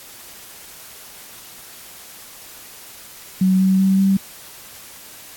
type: tone with pitch steps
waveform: sine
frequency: 187.7 / 189.77 / 191.87 / 193.98 Hz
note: F#3 / F#3 / G3 / G3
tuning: +25 / +44 / -37 / -18 cents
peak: -12 dBFS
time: 3.41-4.17 s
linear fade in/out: 5 ms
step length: 190 ms
effects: white hiss -40 dBFS RMS until 5.36 s + AAC 64 kbps